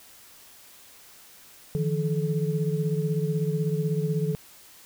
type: tone cluster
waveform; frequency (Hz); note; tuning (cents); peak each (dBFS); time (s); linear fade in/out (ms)
sine; 152.5 / 168.6 / 430.9; D#3 / E3 / A4; -34 / +39 / -36; -26 / -28 / -30; 1.75-4.35; 0
effects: white hiss -51 dBFS RMS until 4.85 s